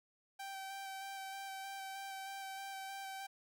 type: tone with vibrato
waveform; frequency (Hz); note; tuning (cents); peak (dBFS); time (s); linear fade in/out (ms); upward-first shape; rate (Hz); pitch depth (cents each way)
sawtooth; 778; G5; -13; -40; 0.39-3.27; 10; square; 3.2; 12
effects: none